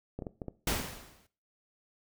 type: clicks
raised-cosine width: 2 ms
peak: -24 dBFS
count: 8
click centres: 0.19 / 0.222 / 0.268 / 0.418 / 0.483 / 0.673 / 0.724 / 0.8 s
type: noise with exponential decay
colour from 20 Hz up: pink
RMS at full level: -28 dBFS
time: 0.67-1.27 s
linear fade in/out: 5 ms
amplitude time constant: 130 ms
effects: noise-tail reverb RT60 0.4 s tail -18 dB re dry